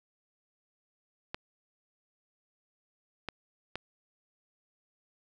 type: clicks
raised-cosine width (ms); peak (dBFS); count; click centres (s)
0.3; -19; 3; 1.345 / 3.287 / 3.756
effects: none